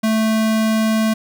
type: tone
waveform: square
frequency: 220 Hz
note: A3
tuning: in tune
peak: -15 dBFS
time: 0.03-1.14 s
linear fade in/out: 10 ms
effects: none